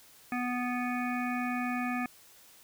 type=harmonic tone; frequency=246.9 Hz; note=B3; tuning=in tune; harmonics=1 / 3 / 5 / 7 / 9 / 10; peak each=-32 / -37 / -39 / -40 / -42 / -42 dBFS; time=0.32-2.06 s; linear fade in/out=2 ms; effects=white hiss -57 dBFS RMS until 2.63 s